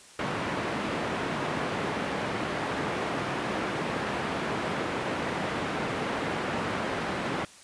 pink band-pass noise, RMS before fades -31 dBFS, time 0.19-7.45 s, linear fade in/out 2 ms, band 170 to 2200 Hz, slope 12 dB/octave, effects white hiss -51 dBFS RMS until 7.63 s + resampled to 22050 Hz

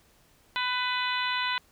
harmonic tone, 498.9 Hz, B4, 17 cents sharp, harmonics 2 / 3 / 4 / 5 / 6 / 7 / 8, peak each -31 / -33 / -34 / -35 / -36 / -36 / -37 dBFS, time 0.56-1.58 s, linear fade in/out 0 ms, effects pink hiss -62 dBFS RMS until 1.71 s

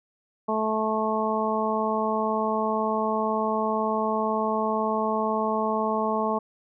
harmonic tone, 218 Hz, A3, 16 cents flat, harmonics 1 / 2 / 3 / 4 / 5, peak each -29 / -29 / -29 / -29 / -29 dBFS, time 0.48-6.39 s, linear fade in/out 10 ms, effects none

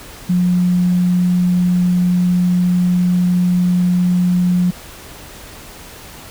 sine tone, 178.9 Hz, F3, 42 cents sharp, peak -11 dBFS, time 0.29-4.71 s, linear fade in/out 10 ms, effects pink hiss -36 dBFS RMS until 6.3 s

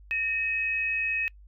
sine tone pair together, 1833 / 2549 Hz, A#6 / D#7, -30 / +41 cents, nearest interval tritone, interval 571 cents, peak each -33 / -26 dBFS, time 0.11-1.28 s, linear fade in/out 0 ms, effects noise-tail reverb RT60 0.1 s tail -26 dB re dry + added 50 Hz sine -48 dBFS peak until 1.47 s

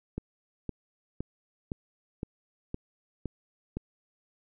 click train, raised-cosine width 3 ms, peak -20 dBFS, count 8, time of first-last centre 0.18-3.77 s, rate 1.95 Hz, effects none

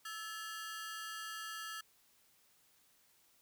sawtooth ring-modulated tone, 1519 Hz, F#6, 45 cents sharp, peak -36 dBFS, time 0.05-1.81 s, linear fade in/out 5 ms, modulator 200 Hz, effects white hiss -70 dBFS RMS until 3.41 s

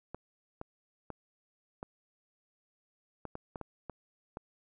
clicks, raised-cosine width 1 ms, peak -26 dBFS, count 10, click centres 0.146 / 0.614 / 1.103 / 1.829 / 3.253 / 3.354 / 3.558 / 3.613 / 3.897 / 4.371 s, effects none

